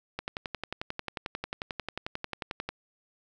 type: click train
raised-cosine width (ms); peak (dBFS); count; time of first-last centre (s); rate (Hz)
0.3; -17; 29; 0.19-2.69; 11.2
effects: none